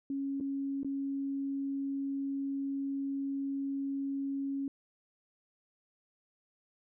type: tone with dropouts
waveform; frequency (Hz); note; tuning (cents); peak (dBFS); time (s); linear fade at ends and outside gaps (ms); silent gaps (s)
sine; 275.6; C#4; -10; -32; 0.1-4.68; 2; 0.401-0.408 / 0.832-0.846
effects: none